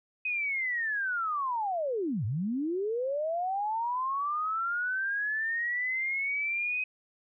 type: linear two-way sweep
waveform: sine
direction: down then up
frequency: 2527 to 95.9 to 2527 Hz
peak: -28 dBFS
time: 0.25-6.84 s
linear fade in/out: 5 ms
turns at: 2.25 s
effects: none